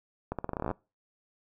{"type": "accelerating click train", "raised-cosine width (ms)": 1, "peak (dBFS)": -18, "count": 14, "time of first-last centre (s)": [0.32, 0.713], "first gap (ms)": 67, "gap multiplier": 0.85, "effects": ["noise-tail reverb RT60 0.3 s tail -24 dB re dry"]}